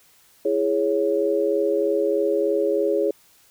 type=chord; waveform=sine; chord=C# minor; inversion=first; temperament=just; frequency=332.6 / 415.8 / 554.4 Hz; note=E4 / G#4 / C#5; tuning=+16 / +2 / 0 cents; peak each=-25 / -21 / -23 dBFS; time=0.45-3.11 s; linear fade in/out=5 ms; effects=white hiss -56 dBFS RMS until 3.5 s